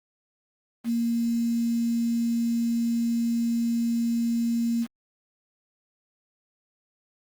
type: tone with quantisation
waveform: sine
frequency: 233.1 Hz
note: A#3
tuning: in tune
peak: -22 dBFS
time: 0.84-4.87 s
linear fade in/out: 50 ms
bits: 7
effects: Opus 32 kbps